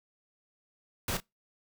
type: noise with echo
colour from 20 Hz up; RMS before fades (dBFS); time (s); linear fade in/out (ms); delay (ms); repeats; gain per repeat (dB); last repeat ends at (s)
pink; -32; 1.08-1.17; 2; 32; 1; -11; 1.202
effects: noise-tail reverb RT60 0.2 s tail -25 dB re dry